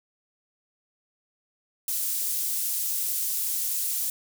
pink high-pass noise, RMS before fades -28 dBFS, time 1.88-4.1 s, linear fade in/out 2 ms, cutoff 10000 Hz, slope 12 dB/octave, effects none

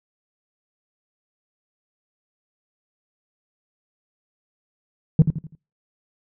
sine tone with echo, 155.56 Hz, D#3, in tune, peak -5 dBFS, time 5.19-5.22 s, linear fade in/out 2 ms, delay 83 ms, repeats 4, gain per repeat -9 dB, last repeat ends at 5.552 s, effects noise-tail reverb RT60 0.3 s tail -24 dB re dry + tanh soft clip ceiling -7 dBFS

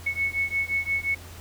sine beating tone pair, 2203 / 2208.7 Hz, C#7 / C#7, -11 / -7 cents, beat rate 5.7 Hz, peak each -27 dBFS, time 0.06-1.15 s, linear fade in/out 10 ms, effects added 85 Hz sine -42 dBFS peak until 1.4 s + pink hiss -46 dBFS RMS until 1.4 s

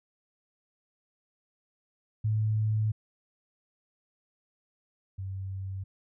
sine tone pair in turn, 108.2 / 95.88 Hz, A2 / G2, -29 / -38 cents, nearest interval major second, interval 209 cents, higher first, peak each -24 / -33 dBFS, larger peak first, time 2.24-2.92 / 5.18-5.84 s, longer first, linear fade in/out 10 ms, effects none

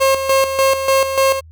30% pulse tone with tremolo, 537 Hz, C5, 45 cents sharp, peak -8 dBFS, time 0-1.41 s, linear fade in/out 20 ms, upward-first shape square, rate 3.4 Hz, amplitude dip 60%, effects added 80 Hz sine -38 dBFS peak until 1.51 s

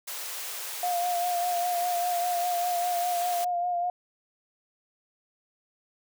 white high-pass noise, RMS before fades -36 dBFS, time 0.07-3.45 s, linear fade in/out 10 ms, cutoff 440 Hz, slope 24 dB/octave
sine tone with vibrato, 706 Hz, F5, 19 cents sharp, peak -25 dBFS, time 0.83-3.9 s, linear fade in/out 2 ms, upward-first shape sine, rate 5 Hz, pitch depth 29 cents each way
effects none

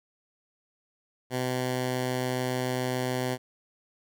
10% pulse tone, 127 Hz, B2, 49 cents sharp, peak -19 dBFS, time 1.3-3.38 s, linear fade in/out 50 ms, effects none

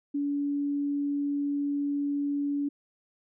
sine tone, 285.7 Hz, D4, 48 cents flat, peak -26 dBFS, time 0.14-2.69 s, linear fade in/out 10 ms, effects none

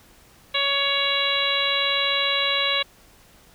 harmonic tone, 559 Hz, C#5, 14 cents sharp, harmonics 1 / 2 / 3 / 4 / 5 / 6 / 7, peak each -30 / -29 / -31 / -27 / -27 / -27 / -25 dBFS, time 0.54-2.83 s, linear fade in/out 10 ms, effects pink hiss -53 dBFS RMS until 3.54 s

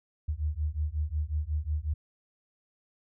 sine beating tone pair, 73.42 / 78.92 Hz, D2 / D#2, 0 / +25 cents, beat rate 5.5 Hz, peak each -31 dBFS, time 0.28-1.94 s, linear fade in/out 10 ms, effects none

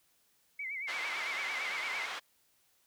sine tone with vibrato, 2168 Hz, C#7, 39 cents flat, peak -36 dBFS, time 0.59-2.06 s, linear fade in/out 5 ms, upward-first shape sine, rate 8.9 Hz, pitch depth 110 cents each way
pink band-pass noise, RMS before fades -40 dBFS, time 0.87-2.2 s, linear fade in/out 20 ms, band 1100 to 3300 Hz, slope 12 dB/octave
effects white hiss -71 dBFS RMS until 2.86 s

